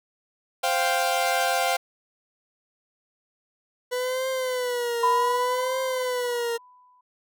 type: chord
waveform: sawtooth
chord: C suspended fourth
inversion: none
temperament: equal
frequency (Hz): 523.3 / 698.5 / 784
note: C5 / F5 / G5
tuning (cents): 0 / 0 / 0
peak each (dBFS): -24 / -21 / -22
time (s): 0.63-1.77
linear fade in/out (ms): 10
type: tone with vibrato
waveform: 40% pulse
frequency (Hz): 493.9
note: B4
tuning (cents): 0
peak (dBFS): -24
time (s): 3.91-6.58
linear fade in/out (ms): 20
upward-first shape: triangle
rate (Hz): 0.66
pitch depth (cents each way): 110
type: tone with exponential decay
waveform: sine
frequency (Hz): 996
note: B5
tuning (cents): +14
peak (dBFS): -17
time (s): 5.03-7.01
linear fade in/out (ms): 5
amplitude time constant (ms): 430
effects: none